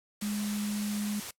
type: tone in noise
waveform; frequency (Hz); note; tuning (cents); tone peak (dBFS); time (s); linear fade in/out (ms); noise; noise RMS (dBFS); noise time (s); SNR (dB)
sine; 207.7; G#3; 0; -30; 0.22-1.2; 5; white; -39; 0.21-1.31; +6
effects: noise-tail reverb RT60 0.1 s tail -21 dB re dry + low-pass 12000 Hz 12 dB/octave